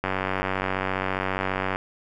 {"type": "click train", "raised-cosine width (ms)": 0.5, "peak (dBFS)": -10, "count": 164, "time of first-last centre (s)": [0.04, 1.759], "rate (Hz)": 94.8, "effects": []}